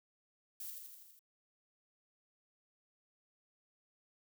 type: noise with echo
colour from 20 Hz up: violet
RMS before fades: -45 dBFS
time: 0.6-0.7 s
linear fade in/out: 2 ms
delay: 82 ms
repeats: 6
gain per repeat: -3 dB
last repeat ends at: 1.192 s
effects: none